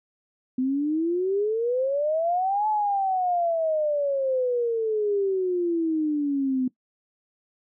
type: exponential two-way sweep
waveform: sine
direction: up then down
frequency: 252.3 to 865 to 252.3 Hz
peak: -21 dBFS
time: 0.58-6.68 s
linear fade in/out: 5 ms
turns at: 2.68 s
effects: noise-tail reverb RT60 0.1 s tail -19 dB re dry